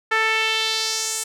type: tone with band-pass filter sweep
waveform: sawtooth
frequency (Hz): 442.1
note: A4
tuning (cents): +8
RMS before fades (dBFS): -22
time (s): 0.11-1.24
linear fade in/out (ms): 10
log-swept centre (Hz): 1700 to 8500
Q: 2.2
effects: none